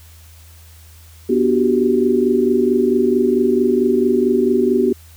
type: chord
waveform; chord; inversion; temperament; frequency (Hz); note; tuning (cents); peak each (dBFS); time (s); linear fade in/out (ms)
sine; G major seventh; first; just; 245 / 294 / 367.5 / 392; B3 / D4 / F#4 / G4; -14 / +2 / -12 / 0; -17 / -23 / -17 / -17; 1.29-4.93; 10
effects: added 81 Hz sine -41 dBFS peak until 5.16 s + white hiss -48 dBFS RMS until 5.16 s